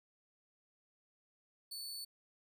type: tone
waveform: sawtooth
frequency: 4466 Hz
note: C#8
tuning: 12 cents sharp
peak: -40 dBFS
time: 1.71-2.05 s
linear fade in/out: 10 ms
effects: none